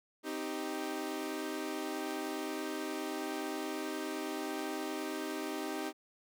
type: chord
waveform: sawtooth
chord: C minor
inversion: none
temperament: equal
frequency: 261.6 / 311.1 / 392 Hz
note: C4 / Eb4 / G4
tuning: 0 / 0 / 0 cents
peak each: -39 / -35 / -37 dBFS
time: 0.23-5.93 s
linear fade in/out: 50 ms
effects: none